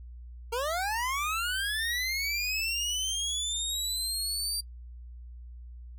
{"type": "linear sweep", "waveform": "25% pulse", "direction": "up", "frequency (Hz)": [448.9, 4709], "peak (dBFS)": -25, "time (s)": [0.52, 4.61], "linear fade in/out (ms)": 10, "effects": ["noise-tail reverb RT60 0.1 s tail -24 dB re dry", "added 60 Hz sine -42 dBFS peak until 5.98 s"]}